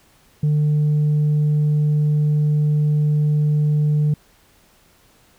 sine tone, 150 Hz, D3, 37 cents sharp, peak -12 dBFS, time 0.43-4.14 s, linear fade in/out 5 ms, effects tanh soft clip ceiling -13 dBFS + pink hiss -55 dBFS RMS until 5.38 s

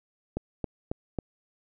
click train, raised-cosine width 2 ms, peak -16 dBFS, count 4, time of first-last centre 0.37-1.187 s, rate 3.67 Hz, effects none

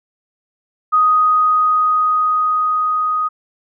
sine tone with level ramp, 1248 Hz, D#6, 5 cents sharp, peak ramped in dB -9 to -15 dBFS, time 0.92-3.29 s, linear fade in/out 20 ms, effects none

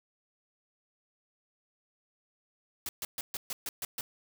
white noise bursts, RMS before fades -36 dBFS, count 8, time 2.86-4.01 s, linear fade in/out 2 ms, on 30 ms, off 130 ms, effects none

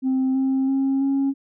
sine tone with pitch steps, 261.9 / 265.9 / 269.9 / 274 Hz, C4 / C4 / C#4 / C#4, +2 / +28 / -46 / -20 cents, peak -16 dBFS, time 0.02-1.34 s, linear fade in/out 50 ms, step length 330 ms, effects tanh soft clip ceiling -16 dBFS

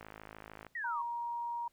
click train, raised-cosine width 0.5 ms, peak -32 dBFS, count 36, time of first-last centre 0.01-0.667 s, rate 53.3 Hz
sine exponential sweep, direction down, 1959 to 1056 Hz, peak -36 dBFS, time 0.75-1.02 s, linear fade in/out 5 ms
sine tone, 945 Hz, A#5, 23 cents sharp, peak -35 dBFS, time 0.84-1.68 s, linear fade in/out 5 ms
effects pink hiss -73 dBFS RMS until 1.72 s

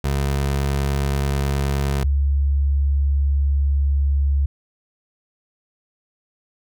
25% pulse / sine tone pair in turn, 69.5 / 69.98 Hz, C#2 / C#2, +5 / +17 cents, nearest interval unison, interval 12 cents, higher second, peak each -15 dBFS, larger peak neither, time 0.04-2.04 / 2.04-4.46 s, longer second, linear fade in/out 5 ms, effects none

